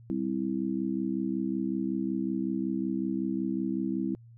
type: chord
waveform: sine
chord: C major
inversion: second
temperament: just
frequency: 196.22 / 261.6 / 327 Hz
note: G3 / C4 / E4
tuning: +2 / 0 / -14 cents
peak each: -32 dBFS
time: 0.1-4.15 s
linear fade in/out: 0 ms
effects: added 116 Hz sine -49 dBFS peak until 4.37 s